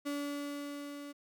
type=tone with level ramp; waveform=35% pulse; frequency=287 Hz; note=D4; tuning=40 cents flat; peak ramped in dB=-32 to -42 dBFS; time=0.05-1.13 s; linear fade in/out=20 ms; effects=none